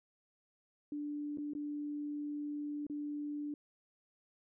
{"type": "tone with dropouts", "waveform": "sine", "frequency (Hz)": 293.7, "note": "D4", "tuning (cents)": 0, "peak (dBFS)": -37, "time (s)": [0.92, 3.54], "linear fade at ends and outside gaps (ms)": 2, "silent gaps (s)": [[1.374, 1.383], [1.535, 1.55], [2.867, 2.898]], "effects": []}